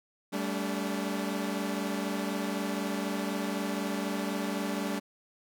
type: chord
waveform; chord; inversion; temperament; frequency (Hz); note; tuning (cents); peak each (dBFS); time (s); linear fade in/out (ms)
sawtooth; G suspended second; none; equal with one note detuned; 196 / 220 / 287; G3 / A3 / D4; 0 / 0 / -40; -30 / -32 / -31; 0.32-5; 20
effects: none